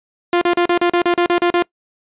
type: tone bursts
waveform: sawtooth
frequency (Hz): 349.2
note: F4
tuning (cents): 0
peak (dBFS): -8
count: 11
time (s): 0.33-1.624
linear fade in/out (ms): 2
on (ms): 84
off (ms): 37
effects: noise-tail reverb RT60 0.1 s tail -23 dB re dry + resampled to 8000 Hz